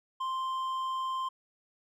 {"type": "tone with hard clipping", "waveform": "sine", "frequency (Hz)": 1046.5, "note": "C6", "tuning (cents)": 0, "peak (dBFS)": -32, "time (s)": [0.2, 1.29], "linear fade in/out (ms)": 10, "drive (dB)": 5, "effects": []}